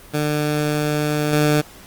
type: tone with level steps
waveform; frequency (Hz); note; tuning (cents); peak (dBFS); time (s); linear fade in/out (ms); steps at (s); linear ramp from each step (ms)
15% pulse; 149.7; D3; +33; -12 / -8; 0.13-1.62; 20; 1.33; 2
effects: pink hiss -43 dBFS RMS until 1.86 s + Opus 32 kbps